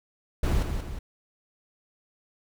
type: noise with echo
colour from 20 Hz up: brown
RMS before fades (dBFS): -23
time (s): 0.43-0.63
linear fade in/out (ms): 5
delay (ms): 180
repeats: 2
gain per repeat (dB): -6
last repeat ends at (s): 0.99
effects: none